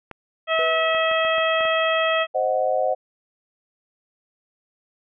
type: clicks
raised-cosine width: 0.5 ms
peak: -20 dBFS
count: 7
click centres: 0.113 / 0.948 / 1.114 / 1.25 / 1.382 / 1.608 / 1.653 s
type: harmonic tone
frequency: 646 Hz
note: E5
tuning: 35 cents flat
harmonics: 1 / 2 / 3 / 4 / 5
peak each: -21 / -24 / -26 / -27 / -28 dBFS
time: 0.47-2.27 s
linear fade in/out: 50 ms
type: tone with exponential decay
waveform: triangle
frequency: 493.6 Hz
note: B4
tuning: 1 cent flat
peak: -23 dBFS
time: 0.59-1.42 s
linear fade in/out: 0 ms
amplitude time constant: 180 ms
type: chord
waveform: sine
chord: C diminished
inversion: none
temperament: equal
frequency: 523.3 / 622.3 / 740 Hz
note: C5 / Eb5 / Gb5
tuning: 0 / 0 / 0 cents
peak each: -23 dBFS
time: 2.34-2.95 s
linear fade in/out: 20 ms
effects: none